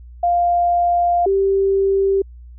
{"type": "tone pair in turn", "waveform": "sine", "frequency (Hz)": [698.5, 390.6], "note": ["F5", "G4"], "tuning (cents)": [0, -6], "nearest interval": "minor seventh", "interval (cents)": 1006, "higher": "first", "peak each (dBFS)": [-13, -13], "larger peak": "neither", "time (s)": [[0.23, 1.26], [1.26, 2.22]], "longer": "first", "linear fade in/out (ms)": 5, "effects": ["added 60 Hz sine -36 dBFS peak until 2.58 s"]}